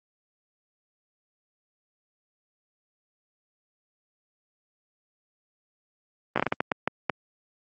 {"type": "slowing click train", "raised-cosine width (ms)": 0.5, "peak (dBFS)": -7, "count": 10, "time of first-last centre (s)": [6.36, 7.097], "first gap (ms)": 15, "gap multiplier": 1.4, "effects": ["high-pass 150 Hz 12 dB/octave", "Opus 24 kbps"]}